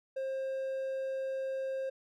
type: tone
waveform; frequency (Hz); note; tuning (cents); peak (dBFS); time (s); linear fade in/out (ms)
triangle; 532; C5; +29; -31; 0.16-1.9; 10
effects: none